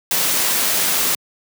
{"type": "noise", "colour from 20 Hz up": "white", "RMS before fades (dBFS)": -18, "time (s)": [0.11, 1.15], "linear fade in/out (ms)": 2, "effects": ["high-pass 150 Hz 12 dB/octave"]}